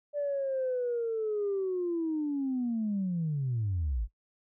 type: linear sweep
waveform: sine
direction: down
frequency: 587.3 to 46.25 Hz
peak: -27 dBFS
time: 0.13-4.08 s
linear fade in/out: 50 ms
effects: noise-tail reverb RT60 0.1 s tail -20 dB re dry + tanh soft clip ceiling -24 dBFS